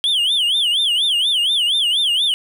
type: tone with vibrato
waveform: triangle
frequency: 3190 Hz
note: G7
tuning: 30 cents sharp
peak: -13 dBFS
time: 0.04-2.34 s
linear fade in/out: 0 ms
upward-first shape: sine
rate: 4.2 Hz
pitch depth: 220 cents each way
effects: none